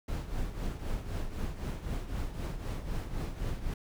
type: noise with tremolo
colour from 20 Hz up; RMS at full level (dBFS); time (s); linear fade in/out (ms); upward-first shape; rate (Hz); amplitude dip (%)
brown; -32; 0.08-3.74; 5; triangle; 3.9; 70
effects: none